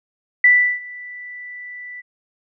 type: tone with ADSR envelope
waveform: sine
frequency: 1975.5 Hz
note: B6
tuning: in tune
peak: -7 dBFS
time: 0.44-2.02 s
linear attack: 4 ms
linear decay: 350 ms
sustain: -24 dB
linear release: 25 ms
effects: none